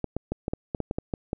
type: clicks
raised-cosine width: 2 ms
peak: -14 dBFS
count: 11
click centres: 0.043 / 0.166 / 0.32 / 0.481 / 0.535 / 0.748 / 0.803 / 0.911 / 0.985 / 1.138 / 1.331 s
effects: none